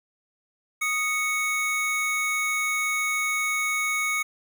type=tone pair together; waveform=square; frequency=1244.5 / 2217 Hz; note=D#6 / C#7; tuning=0 / 0 cents; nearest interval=minor seventh; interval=1000 cents; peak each=-31 / -25 dBFS; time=0.81-4.23 s; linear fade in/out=10 ms; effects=none